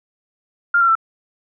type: tone with pitch steps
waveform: sine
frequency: 1400 / 1366.4 / 1333.7 Hz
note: F6 / F6 / E6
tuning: +4 / -38 / +20 cents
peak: -11 dBFS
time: 0.74-0.953 s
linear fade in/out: 5 ms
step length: 71 ms
effects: none